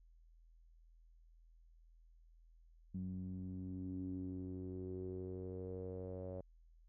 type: tone with low-pass filter sweep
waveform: sawtooth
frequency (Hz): 92.5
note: F#2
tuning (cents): 0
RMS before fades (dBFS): -45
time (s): 2.94-6.41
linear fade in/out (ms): 5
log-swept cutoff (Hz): 200 to 560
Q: 6
effects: added 41 Hz sine -62 dBFS peak until 6.88 s